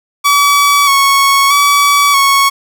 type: tone with vibrato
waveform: sawtooth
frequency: 1124 Hz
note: C#6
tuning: 24 cents sharp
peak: -3 dBFS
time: 0.24-2.5 s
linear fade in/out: 20 ms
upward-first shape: square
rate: 0.79 Hz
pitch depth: 28 cents each way
effects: none